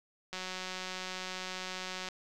click train, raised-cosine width 0.2 ms, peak -22 dBFS, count 326, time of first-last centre 0.33-2.087 s, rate 185 Hz, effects none

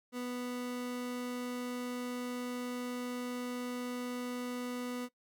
30% pulse tone, 246.9 Hz, B3, in tune, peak -34 dBFS, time 0.12-5.09 s, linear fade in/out 50 ms, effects noise-tail reverb RT60 0.1 s tail -18 dB re dry

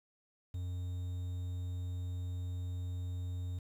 triangle tone with quantisation, 90 Hz, F#2, 47 cents flat, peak -34 dBFS, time 0.54-3.59 s, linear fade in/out 5 ms, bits 10, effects none

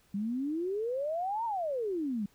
sine exponential two-way sweep, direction up then down, 193.6 to 950 to 193.6 Hz, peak -30 dBFS, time 0.14-2.26 s, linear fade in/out 5 ms, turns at 1.45 s, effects pink hiss -66 dBFS RMS until 2.34 s

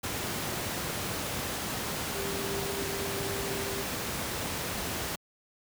sine tone in noise, 395.4 Hz, G4, 15 cents sharp, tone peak -36 dBFS, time 2.15-3.83 s, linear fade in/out 10 ms, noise pink, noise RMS -33 dBFS, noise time 0.03-5.16 s, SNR -6 dB, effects high-pass 80 Hz 12 dB/octave

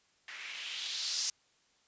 violet noise with low-pass filter sweep, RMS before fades -38 dBFS, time 0.28-1.3 s, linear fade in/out 2 ms, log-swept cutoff 1900 to 5800 Hz, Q 2.6, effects white hiss -70 dBFS RMS until 1.87 s + resampled to 16000 Hz

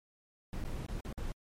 brown noise with dropouts, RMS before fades -38 dBFS, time 0.53-1.32 s, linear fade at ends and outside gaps 1 ms, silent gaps 0.64-0.649 / 0.864-0.885 / 1.006-1.049 / 1.127-1.177 s, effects MP3 64 kbps

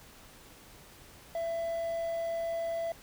triangle tone with quantisation, 667 Hz, E5, 20 cents sharp, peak -29 dBFS, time 1.35-2.92 s, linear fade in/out 2 ms, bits 9, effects pink hiss -54 dBFS RMS until 3.02 s

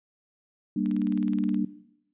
sine chord, G minor, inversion none, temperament equal with one note detuned, 196 / 233.1 / 296.6 Hz, G3 / Bb3 / D4, 0 / 0 / +17 cents, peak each -28 dBFS, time 0.76-1.65 s, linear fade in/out 5 ms
click train, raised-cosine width 0.2 ms, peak -28 dBFS, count 14, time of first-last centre 0.86-1.544 s, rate 19 Hz
effects noise-tail reverb RT60 0.8 s tail -17 dB re dry + resampled to 8000 Hz

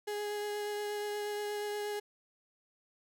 35% pulse tone with vibrato, 415.3 Hz, G#4, in tune, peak -33 dBFS, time 0.07-2 s, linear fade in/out 10 ms, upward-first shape triangle, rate 8.4 Hz, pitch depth 13 cents each way, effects none

